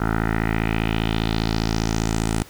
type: tone with low-pass filter sweep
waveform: 10% pulse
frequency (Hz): 55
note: A1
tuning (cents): 0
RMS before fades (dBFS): -22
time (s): 0-2.43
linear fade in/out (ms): 5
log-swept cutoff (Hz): 1400 to 9400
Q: 2.9
effects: pink hiss -45 dBFS RMS until 2.49 s